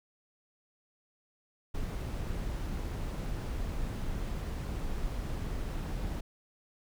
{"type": "noise", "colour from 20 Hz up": "brown", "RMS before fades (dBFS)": -35, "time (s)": [1.74, 6.21], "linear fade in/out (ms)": 10, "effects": []}